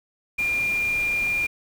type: tone in noise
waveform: sine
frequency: 2400 Hz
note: D7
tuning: 37 cents sharp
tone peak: -21 dBFS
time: 0.38-1.47 s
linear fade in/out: 10 ms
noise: pink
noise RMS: -38 dBFS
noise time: 0.38-1.47 s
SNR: +14 dB
effects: none